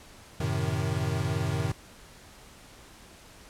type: chord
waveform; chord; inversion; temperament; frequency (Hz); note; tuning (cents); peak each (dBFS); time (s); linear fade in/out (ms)
square; F# diminished seventh; none; equal; 92.5 / 110 / 130.81 / 155.56; F#2 / A2 / C3 / Eb3; 0 / 0 / 0 / 0; -33; 0.4-1.72; 5
effects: pink hiss -51 dBFS RMS until 3.49 s + low-pass 11000 Hz 12 dB/octave